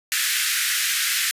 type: high-pass noise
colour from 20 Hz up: pink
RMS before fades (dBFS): -22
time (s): 0.12-1.31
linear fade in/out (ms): 0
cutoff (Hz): 1500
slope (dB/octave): 48
effects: resampled to 32000 Hz